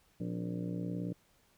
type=harmonic tone with a mistuned harmonic; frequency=58.7 Hz; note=A#1; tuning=13 cents sharp; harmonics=2 / 3 / 4 / 5 / 6 / 7 / 8 / 9 / 10; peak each=-42 / -37 / -49 / -41 / -51 / -54 / -48 / -54 / -53 dBFS; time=0.2-1.13 s; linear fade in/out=5 ms; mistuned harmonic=4; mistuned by=+140 cents; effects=pink hiss -69 dBFS RMS until 1.57 s